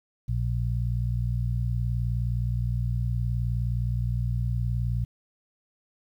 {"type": "harmonic tone", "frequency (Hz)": 59.3, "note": "A#1", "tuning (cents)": 30, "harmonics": [1, 2, 3], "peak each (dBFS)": [-28, -26, -39], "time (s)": [0.28, 5.05], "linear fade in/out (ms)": 10, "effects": ["10-bit"]}